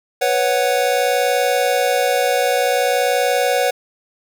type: chord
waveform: square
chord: B suspended second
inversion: none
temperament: equal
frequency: 493.9 / 554.4 / 740 Hz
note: B4 / C#5 / F#5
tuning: 0 / 0 / 0 cents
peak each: -20 dBFS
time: 0.21-3.71 s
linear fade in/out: 10 ms
effects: none